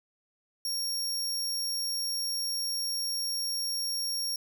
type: tone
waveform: sawtooth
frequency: 5560 Hz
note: F8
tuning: 9 cents flat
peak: -27 dBFS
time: 0.65-4.36 s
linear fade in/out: 2 ms
effects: 11-bit